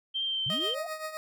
sine tone with vibrato, 3136 Hz, G7, in tune, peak -28 dBFS, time 0.14-0.75 s, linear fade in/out 20 ms, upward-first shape triangle, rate 2.6 Hz, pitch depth 17 cents each way
sine linear sweep, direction up, 107.5 to 708 Hz, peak -34 dBFS, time 0.46-0.87 s, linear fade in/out 5 ms
20% pulse tone with tremolo, 626 Hz, D#5, 10 cents sharp, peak -27 dBFS, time 0.5-1.17 s, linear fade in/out 0 ms, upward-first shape triangle, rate 7.7 Hz, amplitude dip 75%
effects none

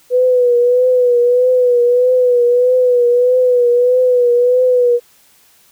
sine tone with vibrato, 493.9 Hz, B4, in tune, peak -8 dBFS, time 0.1-5 s, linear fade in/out 50 ms, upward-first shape triangle, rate 1.6 Hz, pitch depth 54 cents each way, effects white hiss -50 dBFS RMS until 5.71 s

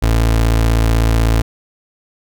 30% pulse tone, 56.1 Hz, A1, 34 cents sharp, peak -8 dBFS, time 0.02-1.42 s, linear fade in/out 10 ms, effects none

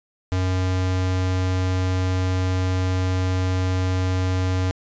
square tone, 92.5 Hz, F#2, in tune, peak -20 dBFS, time 0.32-4.71 s, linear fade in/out 0 ms, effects resampled to 16000 Hz

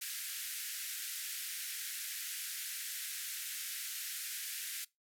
white band-pass noise, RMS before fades -42 dBFS, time 0.01-4.85 s, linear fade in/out 10 ms, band 1500 to 15000 Hz, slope 48 dB/octave, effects noise-tail reverb RT60 0.2 s tail -22 dB re dry

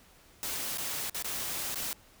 white noise with dropouts, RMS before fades -35 dBFS, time 0.43-1.93 s, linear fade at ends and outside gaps 0 ms, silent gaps 0.774-0.782 / 1.097-1.146 / 1.224-1.245 / 1.745-1.757 s, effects pink hiss -59 dBFS RMS until 2.2 s

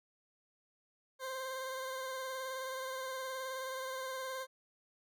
20% pulse tone with vibrato, 523.3 Hz, C5, in tune, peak -34 dBFS, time 1.19-4.47 s, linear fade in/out 50 ms, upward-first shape triangle, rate 19 Hz, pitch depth 31 cents each way, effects none

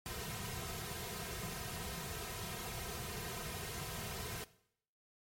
pink noise with comb filter, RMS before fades -43 dBFS, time 0.06-4.44 s, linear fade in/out 0 ms, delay 3.5 ms, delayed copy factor -0.95, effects noise-tail reverb RT60 0.7 s tail -18 dB re dry + MP3 64 kbps

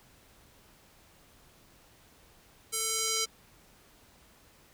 square tone with band-pass filter sweep, 444.5 Hz, A4, 18 cents sharp, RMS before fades -31 dBFS, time 2.72-3.26 s, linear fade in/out 20 ms, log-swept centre 9400 to 5700 Hz, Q 1.5, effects pink hiss -60 dBFS RMS until 4.73 s

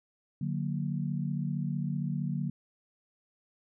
sine chord, D augmented, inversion none, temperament equal with one note detuned, 146.83 / 182.24 / 233.1 Hz, D3 / F#3 / A#3, 0 / -26 / 0 cents, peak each -32 / -34 / -37 dBFS, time 0.41-2.5 s, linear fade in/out 5 ms, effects none

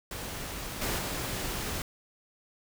pink noise with level steps, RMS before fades -38 / -31 / -34 dBFS, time 0.11-1.82 s, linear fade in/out 2 ms, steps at 0.81 / 0.98 s, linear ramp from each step 10 ms, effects none

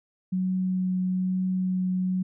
sine tone with vibrato, 185 Hz, F#3, in tune, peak -23 dBFS, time 0.32-2.23 s, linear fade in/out 10 ms, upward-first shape triangle, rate 1.1 Hz, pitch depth 9 cents each way, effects none

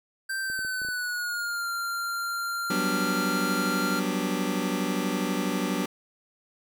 square tone with pitch glide, 1565 to 1386.2 Hz, G6 to F6, -3 to -13 cents, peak -29 dBFS, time 0.29-4 s, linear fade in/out 10 ms, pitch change -210 cents, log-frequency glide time 0.4-1.69 s
clicks, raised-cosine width 2 ms, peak -32 dBFS, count 6, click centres 0.5 / 0.591 / 0.649 / 0.818 / 0.849 / 0.887 s
sawtooth chord, G major seventh, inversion third, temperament just, 183.75 / 196 / 245 / 294 Hz, F#3 / G3 / B3 / D4, -12 / 0 / -14 / +2 cents, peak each -27 dBFS, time 2.7-5.86 s, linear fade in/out 5 ms
effects none

